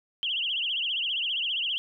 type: tone with vibrato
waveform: sine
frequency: 3010 Hz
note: F#7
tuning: 29 cents sharp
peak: -26 dBFS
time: 0.23-1.78 s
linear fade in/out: 0 ms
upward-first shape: triangle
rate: 15 Hz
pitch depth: 200 cents each way
effects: none